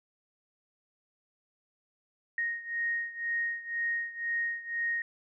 sine beating tone pair, 1864.7 / 1866.7 Hz, A#6 / A#6, 0 / +2 cents, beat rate 2 Hz, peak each -32 / -35 dBFS, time 2.38-5.02 s, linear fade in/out 2 ms, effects none

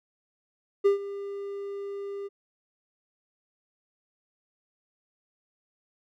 triangle tone with ADSR envelope, 399.8 Hz, G4, 34 cents sharp, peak -14 dBFS, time 0.84-2.29 s, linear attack 19 ms, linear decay 120 ms, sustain -17 dB, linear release 28 ms, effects none

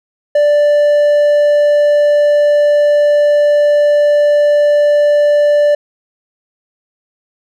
triangle tone, 587.3 Hz, D5, in tune, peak -5 dBFS, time 0.35-5.75 s, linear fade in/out 5 ms, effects none

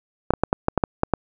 clicks, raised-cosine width 1 ms, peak -3 dBFS, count 9, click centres 0.306 / 0.337 / 0.436 / 0.529 / 0.684 / 0.777 / 0.838 / 1.034 / 1.137 s, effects none

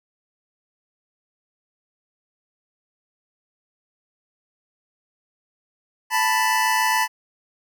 25% pulse tone pair together, 880.6 / 987.8 Hz, A5 / B5, +1 / 0 cents, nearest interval major second, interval 199 cents, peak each -17 dBFS, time 6.1-7.08 s, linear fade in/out 50 ms, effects none

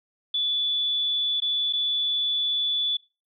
sine tone with dropouts, 3457 Hz, A7, 31 cents flat, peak -22 dBFS, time 0.34-2.97 s, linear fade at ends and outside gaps 5 ms, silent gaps 1.403-1.42 / 1.727-1.733 s, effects noise-tail reverb RT60 0.3 s tail -21 dB re dry

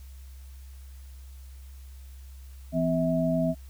sine tone cluster, 166 / 254 / 646 Hz, E3 / B3 / E5, +12 / +49 / -35 cents, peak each -27 dBFS, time 2.72-3.55 s, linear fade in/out 50 ms, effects added 66 Hz sine -42 dBFS peak until 3.69 s + white hiss -59 dBFS RMS until 3.69 s

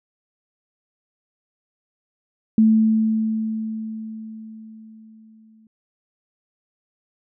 sine tone with exponential decay, 220 Hz, A3, in tune, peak -10 dBFS, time 2.58-5.67 s, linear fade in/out 2 ms, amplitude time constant 670 ms, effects none

